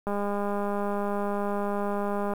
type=click train; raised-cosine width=1 ms; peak=-17 dBFS; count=461; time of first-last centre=0.07-2.336 s; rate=203 Hz; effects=8-bit